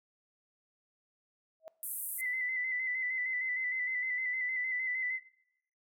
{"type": "tone with exponential growth", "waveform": "sine", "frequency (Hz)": 641, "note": "E5", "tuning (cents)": -49, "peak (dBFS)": -39, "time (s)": [1.6, 1.68], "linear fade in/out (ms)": 0, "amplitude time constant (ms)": 17}
{"type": "band-pass noise", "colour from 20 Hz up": "pink", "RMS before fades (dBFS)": -39, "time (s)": [1.83, 2.21], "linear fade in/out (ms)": 0, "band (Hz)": [9400, 15000], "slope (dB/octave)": 48}
{"type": "tone with vibrato", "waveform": "sine", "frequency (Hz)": 2020, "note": "B6", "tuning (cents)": 39, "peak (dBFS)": -31, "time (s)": [2.18, 5.2], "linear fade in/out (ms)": 50, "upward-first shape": "square", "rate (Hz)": 6.5, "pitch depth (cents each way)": 31}
{"effects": ["noise-tail reverb RT60 0.8 s tail -20 dB re dry"]}